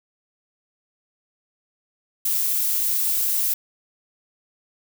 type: noise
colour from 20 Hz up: violet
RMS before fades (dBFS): -22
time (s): 2.25-3.54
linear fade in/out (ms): 5
effects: none